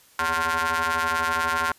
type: ring-modulated tone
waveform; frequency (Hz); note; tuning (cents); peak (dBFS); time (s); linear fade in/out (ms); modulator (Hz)
sawtooth; 164.81; E3; 0; -15; 0.19-1.72; 2; 1230
effects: white hiss -55 dBFS RMS until 1.78 s + resampled to 32000 Hz